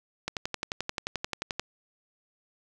click train, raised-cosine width 0.2 ms, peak -13 dBFS, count 16, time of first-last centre 0.28-1.596 s, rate 11.4 Hz, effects none

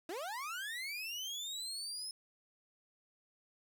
30% pulse linear sweep, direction up, 304 to 5200 Hz, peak -37 dBFS, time 0.09-2.11 s, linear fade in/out 2 ms, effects none

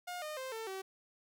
sawtooth tone with pitch steps, 714 / 610.9 / 522.7 / 447.2 / 382.6 Hz, F5 / D#5 / C5 / A4 / G4, +38 / -32 / -2 / +28 / -42 cents, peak -36 dBFS, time 0.07-0.82 s, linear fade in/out 10 ms, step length 150 ms, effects none

